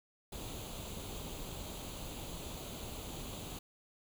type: noise with comb filter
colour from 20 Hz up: pink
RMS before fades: -44 dBFS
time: 0.32-3.59 s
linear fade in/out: 5 ms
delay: 0.28 ms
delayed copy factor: +0.65
effects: none